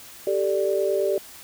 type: chord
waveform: sine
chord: G suspended second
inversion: none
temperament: equal with one note detuned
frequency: 390.6 / 440 / 587.3 Hz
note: G4 / A4 / D5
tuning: -6 / 0 / 0 cents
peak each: -23 / -27 / -24 dBFS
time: 0.27-1.18 s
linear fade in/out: 2 ms
effects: white hiss -44 dBFS RMS until 1.43 s